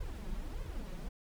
brown noise with flanger, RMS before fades -40 dBFS, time 0-1.09 s, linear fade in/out 10 ms, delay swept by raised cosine 1.9 to 5.5 ms, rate 1.6 Hz, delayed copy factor +0.95, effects none

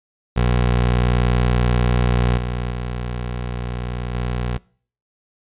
20% pulse tone with level steps, 60.7 Hz, B1, 29 cents flat, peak -10 / -17 / -19 / -16 dBFS, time 0.36-4.58 s, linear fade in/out 10 ms, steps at 2.37 / 2.71 / 4.14 s, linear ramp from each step 5 ms, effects noise-tail reverb RT60 0.5 s tail -24 dB re dry + resampled to 8000 Hz

